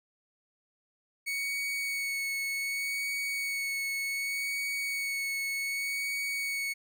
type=tone with vibrato; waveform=40% pulse; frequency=2224 Hz; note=C#7; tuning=5 cents sharp; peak=-30 dBFS; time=1.26-6.74 s; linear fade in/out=20 ms; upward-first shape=sine; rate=0.66 Hz; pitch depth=15 cents each way; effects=none